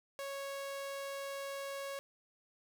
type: tone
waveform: sawtooth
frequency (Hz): 553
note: C#5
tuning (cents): -4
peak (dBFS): -36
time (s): 0.19-1.99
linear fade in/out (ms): 0
effects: none